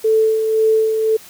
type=tone with tremolo; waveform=sine; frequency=440 Hz; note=A4; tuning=in tune; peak=-10 dBFS; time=0.04-1.17 s; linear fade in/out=10 ms; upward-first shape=sine; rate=1.9 Hz; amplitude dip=45%; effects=white hiss -41 dBFS RMS until 1.29 s